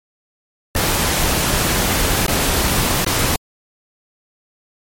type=noise with dropouts; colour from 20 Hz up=pink; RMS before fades=-17 dBFS; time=0.75-3.36 s; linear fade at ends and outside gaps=2 ms; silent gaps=2.266-2.28 / 3.047-3.063 s; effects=MP3 64 kbps